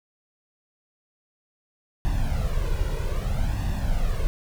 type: noise with flanger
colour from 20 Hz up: brown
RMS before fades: -24 dBFS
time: 2.05-4.27 s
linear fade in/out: 0 ms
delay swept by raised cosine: 1.1 to 2.1 ms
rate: 0.62 Hz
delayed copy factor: +0.75
effects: none